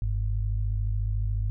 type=tone pair together; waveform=sine; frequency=48.33 / 102.4 Hz; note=G1 / G#2; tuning=-24 / -24 cents; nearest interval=octave + minor second; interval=1300 cents; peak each=-26 / -28 dBFS; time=0.02-1.5 s; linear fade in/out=0 ms; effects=none